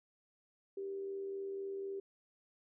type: tone with amplitude modulation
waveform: sine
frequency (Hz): 392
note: G4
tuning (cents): 0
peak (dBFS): -37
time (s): 0.77-2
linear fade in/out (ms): 5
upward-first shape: sine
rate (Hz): 84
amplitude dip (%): 35
effects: none